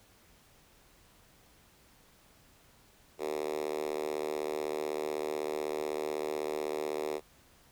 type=tone with high-pass filter; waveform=5% pulse; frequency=76 Hz; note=D#2; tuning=40 cents flat; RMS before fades=-35 dBFS; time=3.18-7.21 s; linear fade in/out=50 ms; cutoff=400 Hz; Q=3.9; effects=pink hiss -62 dBFS RMS until 7.71 s